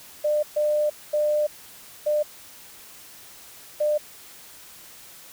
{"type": "tone bursts at uneven times", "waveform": "sine", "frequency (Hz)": 599, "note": "D5", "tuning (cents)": 34, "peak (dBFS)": -19, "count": 5, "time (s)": [[0.24, 0.43], [0.56, 0.9], [1.13, 1.47], [2.06, 2.23], [3.8, 3.98]], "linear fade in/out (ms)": 10, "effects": ["white hiss -46 dBFS RMS until 5.32 s"]}